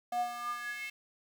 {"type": "tone with high-pass filter sweep", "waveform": "square", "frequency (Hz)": 240, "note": "B3", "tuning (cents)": -49, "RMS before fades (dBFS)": -37, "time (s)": [0.12, 0.9], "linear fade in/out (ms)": 5, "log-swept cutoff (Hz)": [630, 2400], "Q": 8.1, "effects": ["10-bit"]}